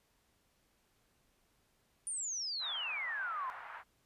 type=exponential sweep; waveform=sine; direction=down; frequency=9500 to 989 Hz; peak=-36 dBFS; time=2.07-3.5 s; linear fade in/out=0 ms
type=band-pass noise; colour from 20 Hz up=white; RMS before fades=-48 dBFS; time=2.59-3.84 s; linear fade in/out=50 ms; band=820 to 1600 Hz; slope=24 dB/octave
effects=pink hiss -74 dBFS RMS until 4.05 s + resampled to 32000 Hz